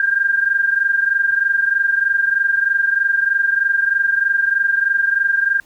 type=tone pair together; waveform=sine; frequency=1594.8 / 1618 Hz; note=G6 / G#6; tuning=+29 / -46 cents; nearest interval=unison; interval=25 cents; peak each=-15 / -19 dBFS; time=0-5.6 s; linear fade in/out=2 ms; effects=pink hiss -53 dBFS RMS until 5.65 s